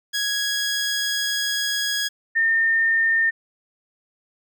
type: tone pair in turn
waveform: 15% pulse / sine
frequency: 1661.2 / 1816.4 Hz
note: G#6 / A#6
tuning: 0 / -45 cents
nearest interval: major second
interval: 155 cents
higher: second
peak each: -15 / -16 dBFS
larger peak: first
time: 0.13-2.09 / 2.35-3.31 s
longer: first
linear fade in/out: 20 ms
effects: none